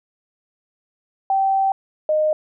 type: tone pair in turn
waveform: sine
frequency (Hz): 776 / 615.9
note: G5 / D#5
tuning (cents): -18 / -18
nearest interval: major third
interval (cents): 400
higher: first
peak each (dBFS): -15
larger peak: neither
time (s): 1.3-1.72 / 2.09-2.33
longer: first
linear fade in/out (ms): 2
effects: none